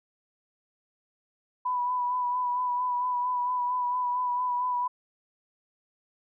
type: tone with vibrato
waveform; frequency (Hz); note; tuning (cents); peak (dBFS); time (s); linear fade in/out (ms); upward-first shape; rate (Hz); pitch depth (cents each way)
sine; 989; B5; +2; -25; 1.65-4.88; 10; sine; 4.4; 26
effects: none